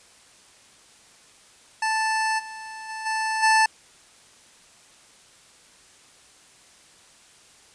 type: tone with level steps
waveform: 25% pulse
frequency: 880 Hz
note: A5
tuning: in tune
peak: -18 / -32 / -28 / -20 / -12 dBFS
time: 1.82-3.66 s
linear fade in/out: 5 ms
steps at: 2.38 / 2.88 / 3.05 / 3.42 s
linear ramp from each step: 20 ms
effects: white hiss -53 dBFS RMS until 7.74 s + resampled to 22050 Hz